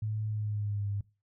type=tone with pitch glide; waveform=sine; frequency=107.7 to 101.07 Hz; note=A2 to G#2; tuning=-37 to -47 cents; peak=-30 dBFS; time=0.02-1.01 s; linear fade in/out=5 ms; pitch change=-110 cents; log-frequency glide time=0.27-0.88 s; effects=noise-tail reverb RT60 0.3 s tail -21 dB re dry